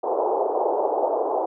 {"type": "band-pass noise", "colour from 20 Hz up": "pink", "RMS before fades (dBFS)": -23, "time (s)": [0.03, 1.46], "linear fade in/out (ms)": 10, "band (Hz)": [370, 910], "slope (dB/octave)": 48, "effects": []}